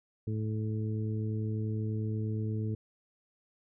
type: harmonic tone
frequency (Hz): 108.5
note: A2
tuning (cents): -24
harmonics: 1 / 2 / 3 / 4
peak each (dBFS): -31 / -38 / -42 / -43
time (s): 0.27-2.75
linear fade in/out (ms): 5
effects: none

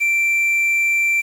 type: tone with quantisation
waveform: triangle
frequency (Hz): 2349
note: D7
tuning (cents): 0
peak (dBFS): -13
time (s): 0-1.22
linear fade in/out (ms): 20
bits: 7
effects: none

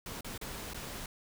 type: noise with dropouts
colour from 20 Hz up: pink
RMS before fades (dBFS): -42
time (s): 0.06-1.06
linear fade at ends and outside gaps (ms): 2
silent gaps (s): 0.209-0.245 / 0.378-0.413 / 0.735-0.744
effects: none

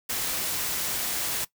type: noise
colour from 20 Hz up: white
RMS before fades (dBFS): -29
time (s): 0.09-1.45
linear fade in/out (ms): 10
effects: noise-tail reverb RT60 0.1 s tail -19 dB re dry

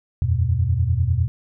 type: chord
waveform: sine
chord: E suspended second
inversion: none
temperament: equal with one note detuned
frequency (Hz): 82.41 / 92.5 / 121.56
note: E2 / F#2 / B2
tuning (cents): 0 / 0 / -27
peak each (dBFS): -21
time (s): 0.22-1.28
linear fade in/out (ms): 0
effects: none

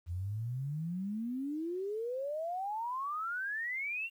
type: exponential sweep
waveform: sine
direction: up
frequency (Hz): 82.7 to 2800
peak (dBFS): -34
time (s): 0.06-4.1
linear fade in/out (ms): 50
effects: 11-bit

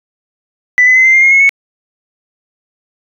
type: tone with pitch steps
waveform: sine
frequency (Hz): 1988 / 2018 / 2049 / 2080 / 2111 / 2143 / 2175 / 2208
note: B6 / B6 / C7 / C7 / C7 / C7 / C#7 / C#7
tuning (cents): +11 / +37 / -37 / -11 / +15 / +41 / -33 / -7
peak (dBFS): -3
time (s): 0.78-1.492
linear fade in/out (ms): 0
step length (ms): 89
effects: tanh soft clip ceiling 0 dBFS

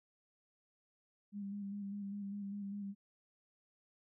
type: tone with vibrato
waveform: sine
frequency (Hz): 201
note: G3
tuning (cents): +44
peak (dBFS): -40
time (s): 1.32-2.95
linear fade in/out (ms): 50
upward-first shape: square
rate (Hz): 5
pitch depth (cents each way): 25
effects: none

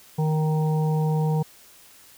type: harmonic tone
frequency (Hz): 155.56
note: D#3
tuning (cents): 0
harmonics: 1 / 3 / 5 / 6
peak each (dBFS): -20 / -30 / -34 / -36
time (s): 0.18-1.43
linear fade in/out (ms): 10
effects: white hiss -51 dBFS RMS until 2.17 s

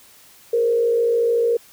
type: tone with frequency modulation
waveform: sine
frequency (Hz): 467.2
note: A#4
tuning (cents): +4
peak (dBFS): -15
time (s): 0.53-1.57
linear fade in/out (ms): 5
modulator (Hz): 53.6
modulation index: 0.51
effects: white hiss -49 dBFS RMS until 1.72 s

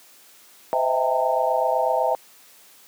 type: tone cluster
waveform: sine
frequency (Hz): 513 / 636 / 664 / 794 / 911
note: C5 / D#5 / E5 / G5 / A#5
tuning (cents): -34 / +38 / +12 / +22 / -40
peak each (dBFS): -25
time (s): 0.73-2.15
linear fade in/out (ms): 0
effects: white hiss -51 dBFS RMS until 2.87 s + high-pass 200 Hz 12 dB/octave

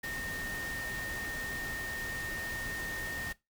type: tone in noise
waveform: sine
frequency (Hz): 1835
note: A#6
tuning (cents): -28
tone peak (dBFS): -37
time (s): 0.03-3.33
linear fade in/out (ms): 10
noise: pink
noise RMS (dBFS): -42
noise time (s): 0.03-3.33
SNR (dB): +2
effects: noise-tail reverb RT60 0.2 s tail -19 dB re dry

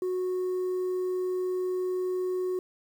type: tone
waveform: sine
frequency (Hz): 367.2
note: F#4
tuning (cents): -13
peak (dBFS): -24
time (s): 0.02-2.59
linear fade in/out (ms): 2
effects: tanh soft clip ceiling -26 dBFS + 9-bit

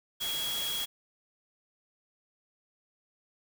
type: tone in noise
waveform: sine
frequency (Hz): 3322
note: G#7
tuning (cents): 0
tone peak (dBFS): -32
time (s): 0.2-0.86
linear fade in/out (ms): 20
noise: white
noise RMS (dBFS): -37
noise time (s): 0.2-0.86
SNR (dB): +2
effects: none

